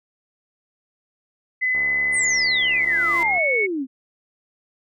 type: tone with pitch glide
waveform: sine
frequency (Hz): 2018 to 2213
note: B6 to C#7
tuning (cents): +37 to -3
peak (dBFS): -18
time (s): 1.61-3.67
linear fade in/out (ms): 20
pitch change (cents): +160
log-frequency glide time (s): 3.13-3.4
type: click train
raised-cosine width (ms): 1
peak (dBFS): -25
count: 118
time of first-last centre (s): 1.75-3.377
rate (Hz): 71.9
type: tone with exponential growth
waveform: sawtooth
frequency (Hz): 341.3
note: F4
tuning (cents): -40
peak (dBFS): -25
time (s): 2.12-3.23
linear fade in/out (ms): 0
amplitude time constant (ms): 240
type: exponential sweep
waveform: sine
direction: down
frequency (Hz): 9300 to 250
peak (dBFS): -22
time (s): 2.12-3.87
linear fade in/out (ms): 50
effects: none

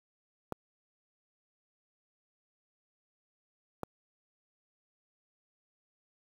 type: clicks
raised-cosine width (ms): 1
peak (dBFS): -20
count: 2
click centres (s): 0.523 / 3.833
effects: high-pass 80 Hz 12 dB/octave + 8-bit

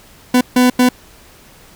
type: tone bursts at uneven times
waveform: 40% pulse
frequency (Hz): 250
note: B3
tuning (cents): +21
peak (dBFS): -7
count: 3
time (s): 0.34-0.41 / 0.56-0.7 / 0.79-0.89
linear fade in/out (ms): 5
effects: pink hiss -44 dBFS RMS until 1.75 s

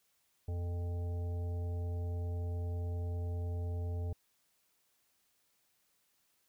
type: harmonic tone with a mistuned harmonic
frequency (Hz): 87.31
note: F2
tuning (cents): 0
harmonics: 1 / 3 / 5 / 7 / 9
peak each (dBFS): -34 / -52 / -49 / -54 / -57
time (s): 0.48-4.13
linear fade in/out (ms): 5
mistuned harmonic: 3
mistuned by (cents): -67
effects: white hiss -75 dBFS RMS until 6.48 s

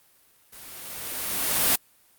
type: noise with level ramp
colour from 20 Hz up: white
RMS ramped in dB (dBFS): -45 to -19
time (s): 0.52-1.76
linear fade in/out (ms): 10
effects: white hiss -60 dBFS RMS until 2.18 s + Opus 32 kbps

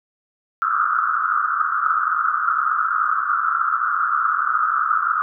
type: band-pass noise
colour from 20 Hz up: white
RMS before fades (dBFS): -20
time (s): 0.62-5.22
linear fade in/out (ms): 0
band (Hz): 1200 to 1400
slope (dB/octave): 96
effects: none

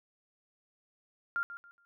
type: tone with echo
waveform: sine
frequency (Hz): 1396.9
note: F6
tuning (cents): 0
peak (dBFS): -29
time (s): 1.36-1.43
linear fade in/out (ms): 0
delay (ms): 140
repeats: 3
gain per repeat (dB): -12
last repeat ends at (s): 1.85
effects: none

